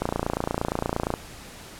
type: click train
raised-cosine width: 1 ms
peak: -10 dBFS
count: 33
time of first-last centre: 0.02-1.139 s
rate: 28.6 Hz
effects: pink hiss -43 dBFS RMS until 1.79 s + low-pass 12000 Hz 12 dB/octave